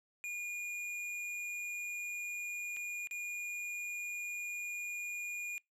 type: tone with dropouts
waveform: square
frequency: 2432 Hz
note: D#7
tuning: 40 cents flat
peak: -39 dBFS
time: 0.24-5.58 s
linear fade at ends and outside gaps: 0 ms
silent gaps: 2.765-2.769 / 3.072-3.111 s
effects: noise-tail reverb RT60 0.2 s tail -25 dB re dry + low-pass 11000 Hz 12 dB/octave